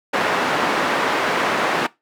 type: band-pass noise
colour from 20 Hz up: white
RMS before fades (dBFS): -20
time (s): 0.13-1.87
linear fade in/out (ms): 10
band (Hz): 240 to 1500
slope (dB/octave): 12
effects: noise-tail reverb RT60 0.2 s tail -20 dB re dry

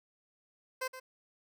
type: tone with echo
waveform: 15% pulse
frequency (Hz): 517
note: C5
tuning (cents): -21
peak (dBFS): -27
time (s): 0.81-0.88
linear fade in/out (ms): 10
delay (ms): 120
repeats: 1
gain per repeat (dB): -11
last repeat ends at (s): 1
effects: none

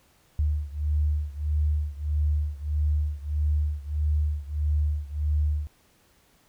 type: beating tone pair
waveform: sine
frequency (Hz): 74.3 / 75.9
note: D2 / D#2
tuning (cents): +21 / -42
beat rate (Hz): 1.6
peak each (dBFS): -25 / -27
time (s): 0.39-5.67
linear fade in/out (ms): 0
effects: pink hiss -62 dBFS RMS until 6.48 s

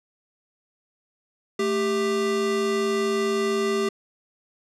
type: tone pair together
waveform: square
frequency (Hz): 220.2 / 395.5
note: A3 / G4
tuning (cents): +2 / +15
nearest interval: minor seventh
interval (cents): 1013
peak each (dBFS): -29 / -23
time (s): 1.59-3.89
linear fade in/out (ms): 5
effects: low-pass 8000 Hz 12 dB/octave

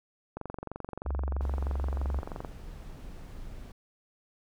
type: click train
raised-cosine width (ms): 1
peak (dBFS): -23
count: 49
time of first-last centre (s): 0.37-2.448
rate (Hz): 23.1
type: tone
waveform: sine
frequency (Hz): 68.1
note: C#2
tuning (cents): -30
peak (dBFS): -28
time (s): 1.05-2.21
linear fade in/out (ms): 20
type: noise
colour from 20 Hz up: brown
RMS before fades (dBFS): -43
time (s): 1.41-3.72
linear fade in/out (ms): 5
effects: none

